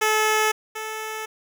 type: tone pair in turn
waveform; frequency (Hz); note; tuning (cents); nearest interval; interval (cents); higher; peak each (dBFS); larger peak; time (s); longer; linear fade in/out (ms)
10% pulse; 432.1 / 436.4; A4 / A4; -31 / -14; unison; 17; second; -10 / -21; first; 0.01-0.52 / 0.75-1.26; neither; 10
effects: none